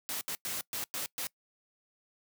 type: noise bursts at uneven times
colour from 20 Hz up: white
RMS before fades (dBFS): -36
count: 6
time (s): 0.09-0.21 / 0.28-0.35 / 0.45-0.61 / 0.73-0.84 / 0.94-1.06 / 1.18-1.27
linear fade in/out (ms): 0
effects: noise-tail reverb RT60 0.1 s tail -23 dB re dry + high-pass 100 Hz 12 dB/octave